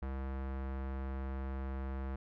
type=tone with low-pass filter; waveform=square; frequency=66.7 Hz; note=C2; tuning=34 cents sharp; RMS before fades=-39 dBFS; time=0.02-2.16 s; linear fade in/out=5 ms; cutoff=1500 Hz; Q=1.1; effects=none